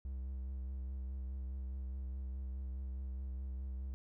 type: tone with vibrato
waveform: triangle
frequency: 65.2 Hz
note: C2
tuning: 5 cents flat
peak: -37 dBFS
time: 0.05-3.94 s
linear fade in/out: 0 ms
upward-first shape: triangle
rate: 4.8 Hz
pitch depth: 42 cents each way
effects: none